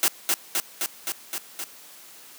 white noise with echo, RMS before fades -20 dBFS, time 0.03-0.08 s, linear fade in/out 0 ms, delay 260 ms, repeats 6, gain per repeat -2 dB, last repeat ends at 1.64 s, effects white hiss -47 dBFS RMS until 2.38 s + high-pass 200 Hz 12 dB/octave

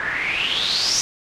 white noise with low-pass filter sweep, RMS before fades -22 dBFS, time 0-1.01 s, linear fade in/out 0 ms, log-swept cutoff 1600 to 6000 Hz, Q 7, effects none

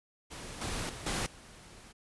pink noise with level steps, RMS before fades -44 / -36 / -44 / -33 / -53 dBFS, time 0.3-1.93 s, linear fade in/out 20 ms, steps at 0.61 / 0.89 / 1.06 / 1.26 s, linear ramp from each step 5 ms, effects resampled to 24000 Hz

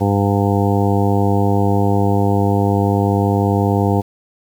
harmonic tone, 100.3 Hz, G2, 40 cents sharp, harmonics 1 / 2 / 3 / 4 / 5 / 7 / 8 / 9, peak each -16 / -19 / -21 / -22 / -23 / -24 / -25 / -26 dBFS, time 0-4.02 s, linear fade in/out 20 ms, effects 7-bit

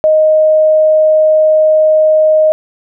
sine tone, 622.3 Hz, D#5, in tune, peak -5 dBFS, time 0.04-2.52 s, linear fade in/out 0 ms, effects none

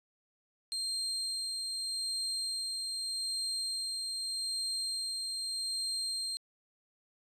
35% pulse tone with tremolo, 4186 Hz, C8, in tune, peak -31 dBFS, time 0.72-6.37 s, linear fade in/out 0 ms, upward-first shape sine, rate 0.82 Hz, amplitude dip 25%, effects resampled to 32000 Hz

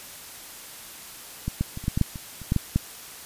clicks, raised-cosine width 5 ms, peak -14 / -11 / -21 / -25 / -11 / -11 / -7 / -23 / -27 / -9 / -9 / -8 dBFS, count 12, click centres 1.48 / 1.61 / 1.774 / 1.84 / 1.881 / 1.975 / 2.013 / 2.158 / 2.417 / 2.521 / 2.563 / 2.76 s, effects white hiss -42 dBFS RMS until 3.25 s + resampled to 32000 Hz

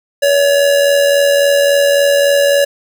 square tone with amplitude modulation, 566 Hz, C#5, 36 cents sharp, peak -7 dBFS, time 0.22-2.65 s, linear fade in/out 10 ms, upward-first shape sine, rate 83.6 Hz, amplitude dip 45%, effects none

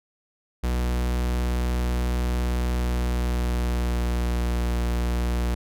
45% pulse tone with pitch glide, 61 to 59.92 Hz, B1 to A#1, -21 to +48 cents, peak -22 dBFS, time 0.63-5.55 s, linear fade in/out 10 ms, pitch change -31 cents, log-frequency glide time 2.73-4.45 s, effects none

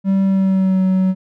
triangle tone with pitch glide, 193.7 to 187.64 Hz, G3 to F#3, -20 to +25 cents, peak -10 dBFS, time 0.04-1.15 s, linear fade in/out 50 ms, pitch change -55 cents, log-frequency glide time 0.25-0.82 s, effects none

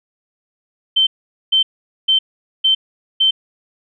sine tone bursts, 3101 Hz, G7, 19 cents flat, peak -10 dBFS, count 5, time 0.96-3.31 s, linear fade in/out 10 ms, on 110 ms, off 450 ms, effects none

